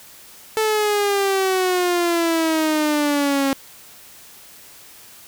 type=exponential sweep; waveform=sawtooth; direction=down; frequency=440 to 270.9 Hz; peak=-13 dBFS; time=0.57-3.53 s; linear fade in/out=0 ms; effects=white hiss -44 dBFS RMS until 5.27 s